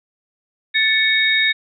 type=tone cluster; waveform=sine; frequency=1759 / 2222 / 3732 Hz; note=A6 / C#7 / A#7; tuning=-1 / +4 / +1 cents; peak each=-18 dBFS; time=0.74-1.53 s; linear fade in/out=20 ms; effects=none

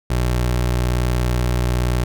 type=tone; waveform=25% pulse; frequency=61.1 Hz; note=B1; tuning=18 cents flat; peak=-13 dBFS; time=0.1-2.04 s; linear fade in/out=5 ms; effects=none

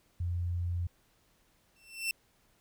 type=tone; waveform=sine; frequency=87.31 Hz; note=F2; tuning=in tune; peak=-30 dBFS; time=0.2-0.87 s; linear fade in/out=5 ms
type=tone with exponential growth; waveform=sawtooth; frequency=2686 Hz; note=E7; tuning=32 cents sharp; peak=-24 dBFS; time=1.76-2.11 s; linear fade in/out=2 ms; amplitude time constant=76 ms
effects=pink hiss -69 dBFS RMS until 2.6 s

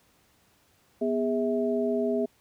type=tone cluster; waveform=sine; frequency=245.5 / 410.7 / 649 Hz; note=B3 / G#4 / E5; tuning=-10 / -19 / -27 cents; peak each=-28 / -27 / -30 dBFS; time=1.01-2.26 s; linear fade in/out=10 ms; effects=pink hiss -64 dBFS RMS until 2.4 s + high-pass 60 Hz 12 dB/octave

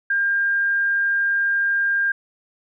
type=tone; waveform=sine; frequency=1603 Hz; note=G6; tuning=38 cents sharp; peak=-17 dBFS; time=0.1-2.12 s; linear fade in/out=5 ms; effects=none

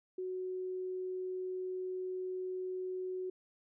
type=tone; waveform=sine; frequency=370 Hz; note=F#4; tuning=in tune; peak=-36 dBFS; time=0.18-3.3 s; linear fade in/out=5 ms; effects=none

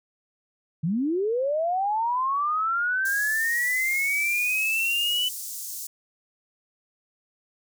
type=linear sweep; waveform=sine; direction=up; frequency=146.83 to 3000 Hz; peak=-22 dBFS; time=0.83-5.29 s; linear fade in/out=10 ms
type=high-pass noise; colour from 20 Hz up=pink; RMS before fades=-35 dBFS; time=3.05-5.87 s; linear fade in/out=5 ms; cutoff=6100 Hz; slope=24 dB/octave
effects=none

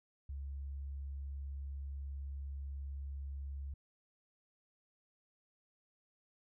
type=tone; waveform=sine; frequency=69.3 Hz; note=C#2; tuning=in tune; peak=-40 dBFS; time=0.29-3.74 s; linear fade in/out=5 ms; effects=none

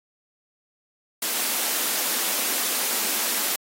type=high-pass noise; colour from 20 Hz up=white; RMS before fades=-25 dBFS; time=1.22-3.56 s; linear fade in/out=5 ms; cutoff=200 Hz; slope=96 dB/octave; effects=AAC 48 kbps

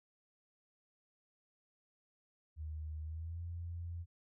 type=tone with pitch glide; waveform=sine; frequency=77.5 to 85.5 Hz; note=D#2 to F2; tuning=-6 to -36 cents; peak=-40 dBFS; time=2.56-4.06 s; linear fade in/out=50 ms; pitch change=+170 cents; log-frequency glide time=3.03-3.41 s; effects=none

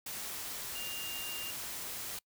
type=tone in noise; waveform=sine; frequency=2802 Hz; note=F7; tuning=5 cents sharp; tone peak=-41 dBFS; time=0.75-1.51 s; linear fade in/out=5 ms; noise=white; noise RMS=-41 dBFS; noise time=0.06-2.19 s; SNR=-3 dB; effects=noise-tail reverb RT60 0.1 s tail -25 dB re dry

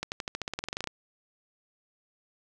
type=accelerating click train; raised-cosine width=0.2 ms; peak=-15 dBFS; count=16; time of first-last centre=0.03-0.873 s; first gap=89 ms; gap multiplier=0.93; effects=none

